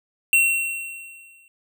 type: tone with exponential decay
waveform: square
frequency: 2726 Hz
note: F7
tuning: 43 cents flat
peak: -13 dBFS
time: 0.33-1.48 s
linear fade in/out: 1 ms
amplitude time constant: 250 ms
effects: none